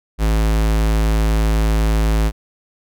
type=tone; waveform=square; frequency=54 Hz; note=A1; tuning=32 cents flat; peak=-14 dBFS; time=0.18-2.32 s; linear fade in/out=50 ms; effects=none